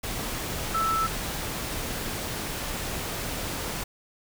sine tone in noise, 1318.5 Hz, E6, in tune, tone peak -23 dBFS, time 0.74-1.07 s, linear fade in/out 10 ms, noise pink, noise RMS -32 dBFS, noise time 0.03-3.84 s, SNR +6 dB, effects none

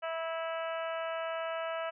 harmonic tone, 327.2 Hz, E4, 13 cents flat, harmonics 2 / 3 / 4 / 5 / 6 / 7 / 8 / 9, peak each -35 / -44 / -40 / -45 / -50 / -50 / -49 / -49 dBFS, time 0.02-1.91 s, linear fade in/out 20 ms, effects none

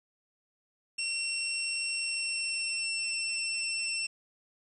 20% pulse tone with pitch glide, 2723 to 2696 Hz, F7 to E7, -44 to +38 cents, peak -25 dBFS, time 0.98-4.07 s, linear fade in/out 10 ms, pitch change -18 cents, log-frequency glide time 1.96-3.08 s, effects resampled to 22050 Hz + 9-bit

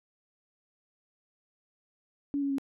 sine tone with pitch steps, 283.8 / 278.9 / 274.1 Hz, C#4 / C#4 / C#4, +41 / +11 / -19 cents, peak -27 dBFS, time 2.34-2.583 s, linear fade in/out 0 ms, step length 81 ms, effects none

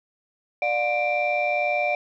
sine tone cluster, 594 / 716 / 2359 Hz, D5 / F5 / D7, +20 / +43 / +7 cents, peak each -24 dBFS, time 0.62-1.95 s, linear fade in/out 2 ms, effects tanh soft clip ceiling -15 dBFS

